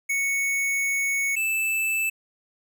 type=tone pair in turn; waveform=square; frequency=2217 / 2636 Hz; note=C#7 / E7; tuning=0 / -1 cents; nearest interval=minor third; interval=299 cents; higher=second; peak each=-23 dBFS; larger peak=neither; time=0.09-1.36 / 1.36-2.1 s; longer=first; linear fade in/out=10 ms; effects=none